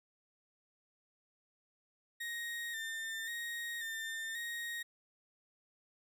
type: tone with vibrato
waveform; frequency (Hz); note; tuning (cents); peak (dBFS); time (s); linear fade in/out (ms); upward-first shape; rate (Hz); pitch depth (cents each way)
35% pulse; 1836; A#6; -27; -37; 2.2-4.83; 10; square; 0.93; 35
effects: none